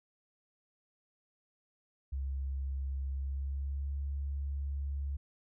sine tone with pitch glide, 67.7 to 69.97 Hz, C#2 to C#2, -40 to +17 cents, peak -33 dBFS, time 2.12-5.17 s, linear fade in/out 10 ms, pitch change +57 cents, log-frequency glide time 3.13-3.91 s, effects none

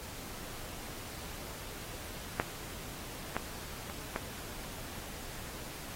clicks, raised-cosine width 0.5 ms, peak -13 / -16 / -26 / -18 dBFS, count 4, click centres 2.399 / 3.366 / 3.899 / 4.161 s, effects pink hiss -45 dBFS RMS until 5.95 s + AAC 48 kbps

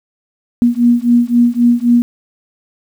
sine beating tone pair, 237.5 / 241.3 Hz, A#3 / B3, +33 / -40 cents, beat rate 3.8 Hz, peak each -11 dBFS, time 0.62-2.02 s, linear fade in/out 0 ms, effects 7-bit

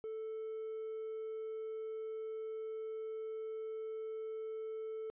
triangle tone, 440 Hz, A4, in tune, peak -37 dBFS, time 0.04-5.1 s, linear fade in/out 0 ms, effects tanh soft clip ceiling -34 dBFS + resampled to 8000 Hz

